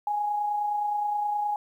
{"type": "tone with amplitude modulation", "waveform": "sine", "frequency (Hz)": 830.6, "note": "G#5", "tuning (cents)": 0, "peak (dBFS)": -23, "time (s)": [0.07, 1.56], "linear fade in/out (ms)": 2, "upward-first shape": "sine", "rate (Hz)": 29.6, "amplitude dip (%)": 35, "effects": ["10-bit"]}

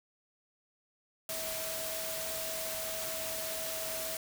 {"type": "tone in noise", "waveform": "sine", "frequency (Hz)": 645, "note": "E5", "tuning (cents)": -38, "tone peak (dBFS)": -41, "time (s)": [1.29, 4.17], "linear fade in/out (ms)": 2, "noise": "white", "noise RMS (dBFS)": -38, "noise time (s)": [1.29, 4.17], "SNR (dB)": -6, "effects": []}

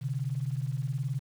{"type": "beating tone pair", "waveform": "sine", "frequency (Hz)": [127.9, 146.9], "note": ["C3", "D3"], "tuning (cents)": [-39, 1], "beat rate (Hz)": 19, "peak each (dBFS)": [-31, -33], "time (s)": [0.01, 1.2], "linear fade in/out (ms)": 20, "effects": ["9-bit"]}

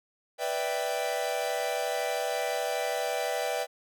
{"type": "chord", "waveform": "45% pulse", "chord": "E minor seventh", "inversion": "second", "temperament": "equal", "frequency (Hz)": [493.9, 587.3, 659.3, 784], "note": ["B4", "D5", "E5", "G5"], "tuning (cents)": [0, 0, 0, 0], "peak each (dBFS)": -34, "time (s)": [0.38, 3.67], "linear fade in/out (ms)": 50, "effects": []}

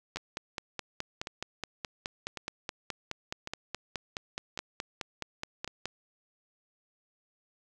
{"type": "two click trains", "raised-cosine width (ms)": 0.2, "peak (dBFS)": [-17, -20], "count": [28, 6], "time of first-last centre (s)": [[0.16, 5.856], [0.17, 5.677]], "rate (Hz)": [4.74, 0.908], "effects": []}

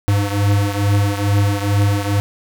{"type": "beating tone pair", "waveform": "square", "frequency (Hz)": [100.6, 102.9], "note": ["G2", "G#2"], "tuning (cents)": [45, -16], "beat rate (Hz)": 2.3, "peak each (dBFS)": [-16, -20], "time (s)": [0.08, 2.2], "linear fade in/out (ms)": 0, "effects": []}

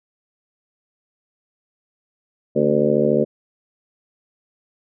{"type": "harmonic tone with a mistuned harmonic", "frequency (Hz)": 74, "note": "D2", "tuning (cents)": 14, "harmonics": [2, 3, 4, 5, 6, 7, 8], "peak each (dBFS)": [-26, -21, -26, -21, -21, -21, -23], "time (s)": [2.55, 3.25], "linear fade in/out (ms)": 20, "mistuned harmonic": 4, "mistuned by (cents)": -85, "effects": []}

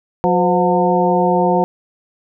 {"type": "harmonic tone with a mistuned harmonic", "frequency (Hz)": 180.3, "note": "F#3", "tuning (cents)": -45, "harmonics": [1, 2, 3, 4, 5], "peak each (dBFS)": [-18, -18, -18, -18, -18], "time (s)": [0.24, 1.64], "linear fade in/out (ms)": 0, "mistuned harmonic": 3, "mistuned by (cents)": -83, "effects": []}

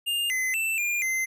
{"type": "tone with pitch steps", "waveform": "square", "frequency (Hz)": [2813, 2040, 2663, 2407, 2070], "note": ["F7", "C7", "E7", "D7", "C7"], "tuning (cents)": [12, -44, 17, 42, -19], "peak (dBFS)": -25, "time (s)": [0.06, 1.26], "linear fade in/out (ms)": 20, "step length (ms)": 240, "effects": []}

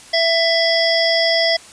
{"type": "harmonic tone with a mistuned harmonic", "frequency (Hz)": 665, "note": "E5", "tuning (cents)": 15, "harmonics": [1, 3, 5, 7, 8], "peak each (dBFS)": [-17, -20, -22, -21, -21], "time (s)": [0.13, 1.57], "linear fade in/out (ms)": 10, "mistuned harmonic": 7, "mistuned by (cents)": 67, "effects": ["white hiss -41 dBFS RMS until 1.72 s", "resampled to 22050 Hz"]}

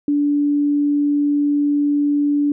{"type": "tone", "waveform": "sine", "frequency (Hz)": 290, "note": "D4", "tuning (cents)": -22, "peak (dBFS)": -14, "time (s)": [0.08, 2.52], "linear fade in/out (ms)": 2, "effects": []}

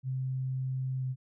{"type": "tone with pitch glide", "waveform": "sine", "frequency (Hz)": [130.7, 129.5], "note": ["C3", "C3"], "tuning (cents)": [-1, -17], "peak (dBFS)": -30, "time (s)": [0.03, 1.16], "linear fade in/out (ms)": 50, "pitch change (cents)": -16, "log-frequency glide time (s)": [0.99, 1.04], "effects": []}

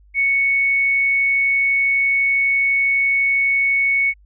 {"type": "tone", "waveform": "sine", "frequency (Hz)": 2217, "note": "C#7", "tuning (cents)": 0, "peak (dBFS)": -14, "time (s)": [0.14, 4.14], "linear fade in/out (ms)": 50, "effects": ["added 50 Hz sine -47 dBFS peak until 4.25 s"]}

